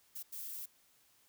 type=noise bursts at uneven times; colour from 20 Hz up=violet; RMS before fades=-44 dBFS; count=2; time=0.15-0.23 / 0.32-0.66 s; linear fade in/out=10 ms; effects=white hiss -69 dBFS RMS until 1.28 s